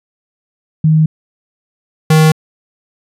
sine / square tone pair in turn, 156.9 / 156.9 Hz, D#3 / D#3, +15 / +15 cents, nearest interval unison, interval 0 cents, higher neither, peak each -6 dBFS, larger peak neither, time 0.84-1.06 / 2.1-2.32 s, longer neither, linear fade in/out 5 ms, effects resampled to 32000 Hz

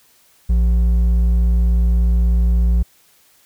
sine tone with hard clipping, 58.27 Hz, A#1, in tune, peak -13 dBFS, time 0.49-2.83 s, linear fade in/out 10 ms, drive 5 dB, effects white hiss -54 dBFS RMS until 3.45 s

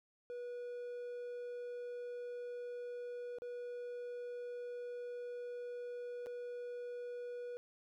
triangle tone with dropouts, 486.2 Hz, B4, 27 cents flat, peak -40 dBFS, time 0.3-7.57 s, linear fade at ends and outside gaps 0 ms, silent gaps 3.385-3.42 / 6.261-6.268 s, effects none

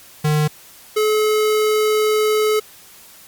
square tone pair in turn, 151.6 / 428.8 Hz, D#3 / A4, -45 / -45 cents, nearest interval octave + tritone, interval 1800 cents, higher second, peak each -15 dBFS, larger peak neither, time 0.24-0.48 / 0.96-2.6 s, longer second, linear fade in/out 10 ms, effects white hiss -44 dBFS RMS until 3.27 s + Opus 48 kbps

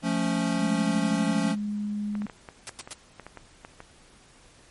square chord, F augmented, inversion none, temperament equal, 174.61 / 220 / 277.2 Hz, F3 / A3 / C#4, 0 / 0 / 0 cents, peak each -29 dBFS, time 0.02-1.56 s, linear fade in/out 50 ms
sine tone, 207.7 Hz, G#3, in tune, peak -27 dBFS, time 0.58-2.26 s, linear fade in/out 5 ms
clicks, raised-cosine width 0.5 ms, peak -25 dBFS, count 12, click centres 2.153 / 2.22 / 2.267 / 2.298 / 2.488 / 2.693 / 2.875 / 3.197 / 3.266 / 3.373 / 3.649 / 3.804 s
white noise bursts, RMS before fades -36 dBFS, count 3, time 2.67-2.931 s, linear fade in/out 0 ms, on 23 ms, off 96 ms
effects pink hiss -55 dBFS RMS until 4.7 s + MP3 48 kbps

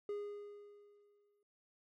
triangle tone with exponential decay, 411 Hz, G#4, 18 cents flat, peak -35 dBFS, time 0.09-1.43 s, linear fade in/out 2 ms, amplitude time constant 290 ms, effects none

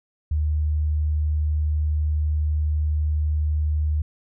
sine tone, 76 Hz, D#2, 40 cents flat, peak -19 dBFS, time 0.31-4.02 s, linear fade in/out 5 ms, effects none

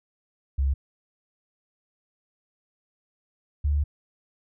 sine tone pair in turn, 68.1 / 72.84 Hz, C#2 / D2, -30 / -14 cents, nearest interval minor second, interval 116 cents, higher second, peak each -20 dBFS, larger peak neither, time 0.58-0.74 / 3.64-3.84 s, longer second, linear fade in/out 10 ms, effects none

